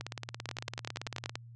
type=two click trains; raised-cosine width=0.2 ms; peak=-18 / -20 dBFS; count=10 / 24; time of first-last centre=0.49-1.355 / 0.01-1.295 s; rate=10.4 / 17.9 Hz; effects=added 117 Hz sine -48 dBFS peak until 1.55 s + resampled to 24000 Hz